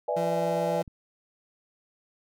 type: chord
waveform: sine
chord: E dominant seventh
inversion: second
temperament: equal with one note detuned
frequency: 493.9 / 592.1 / 659.3 / 830.6 Hz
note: B4 / D5 / E5 / G#5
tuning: 0 / +14 / 0 / 0 cents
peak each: -30 / -29 / -32 / -32 dBFS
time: 0.08-0.82 s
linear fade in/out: 5 ms
type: tone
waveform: 30% pulse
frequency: 170.1 Hz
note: F3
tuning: 45 cents flat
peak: -29 dBFS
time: 0.16-0.83 s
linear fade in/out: 10 ms
type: click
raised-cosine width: 5 ms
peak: -33 dBFS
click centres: 0.878 s
effects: none